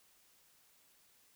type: silence
effects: white hiss -68 dBFS RMS until 1.35 s